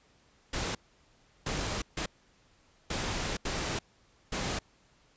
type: noise bursts at uneven times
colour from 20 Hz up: pink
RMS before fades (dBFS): -33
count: 6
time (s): 0.53-0.75 / 1.46-1.82 / 1.97-2.06 / 2.9-3.37 / 3.45-3.79 / 4.32-4.59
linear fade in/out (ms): 5
effects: pink hiss -65 dBFS RMS until 5.16 s + resampled to 16000 Hz